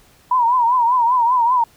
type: tone with vibrato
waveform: sine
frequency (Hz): 969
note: B5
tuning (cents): -33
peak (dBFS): -12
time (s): 0.31-1.64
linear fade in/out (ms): 5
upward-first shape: triangle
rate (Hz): 5.1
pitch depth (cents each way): 120
effects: pink hiss -52 dBFS RMS until 1.76 s